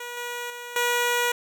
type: tone with level steps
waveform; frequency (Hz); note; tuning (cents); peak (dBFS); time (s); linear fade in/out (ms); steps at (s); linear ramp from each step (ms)
10% pulse; 482.8; B4; -39; -25 / -22 / -27 / -13; 0-1.32; 5; 0.17 / 0.5 / 0.76; 2
effects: none